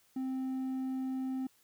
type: tone with hard clipping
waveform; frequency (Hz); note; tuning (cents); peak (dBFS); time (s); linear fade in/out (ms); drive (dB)
sine; 261.6; C4; 0; -34; 0.16-1.47; 5; 3
effects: white hiss -68 dBFS RMS until 1.63 s